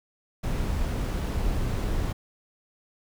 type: noise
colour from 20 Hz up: brown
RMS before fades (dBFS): -27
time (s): 0.43-2.13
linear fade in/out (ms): 10
effects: none